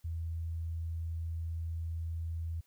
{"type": "tone", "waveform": "sine", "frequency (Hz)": 82.41, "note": "E2", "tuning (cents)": 0, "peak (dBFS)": -34, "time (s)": [0.04, 2.61], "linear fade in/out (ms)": 10, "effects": ["white hiss -72 dBFS RMS until 2.66 s"]}